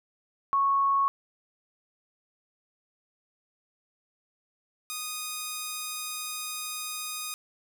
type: tone pair in turn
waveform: sine / 5% pulse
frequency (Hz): 1104 / 1239.2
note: C#6 / D#6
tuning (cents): -7 / -7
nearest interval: major second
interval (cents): 200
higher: second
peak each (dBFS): -21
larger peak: neither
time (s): 0.53-1.08 / 4.9-7.34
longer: second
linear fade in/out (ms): 0
effects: none